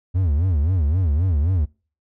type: tone with vibrato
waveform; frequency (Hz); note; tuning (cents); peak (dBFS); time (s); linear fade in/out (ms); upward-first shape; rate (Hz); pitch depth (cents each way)
triangle; 82.41; E2; 0; -14; 0.14-1.66; 20; sine; 3.8; 260
effects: noise-tail reverb RT60 0.4 s tail -26 dB re dry